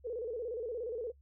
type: tone with vibrato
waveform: sine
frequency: 466.2 Hz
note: A#4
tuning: in tune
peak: -35 dBFS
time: 0.04-1.12 s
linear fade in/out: 20 ms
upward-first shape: square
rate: 17 Hz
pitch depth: 100 cents each way
effects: noise-tail reverb RT60 0.1 s tail -23 dB re dry + added 69 Hz sine -59 dBFS peak until 1.21 s